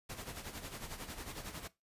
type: noise with tremolo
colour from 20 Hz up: pink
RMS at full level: -43 dBFS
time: 0.09-1.68 s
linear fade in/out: 10 ms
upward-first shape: sine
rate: 11 Hz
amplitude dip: 65%
effects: noise-tail reverb RT60 0.2 s tail -18 dB re dry + resampled to 32000 Hz